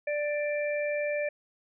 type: harmonic tone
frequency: 589 Hz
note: D5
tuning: 5 cents sharp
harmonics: 1 / 3 / 4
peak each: -28 / -38 / -36 dBFS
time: 0.07-1.29 s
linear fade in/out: 5 ms
effects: none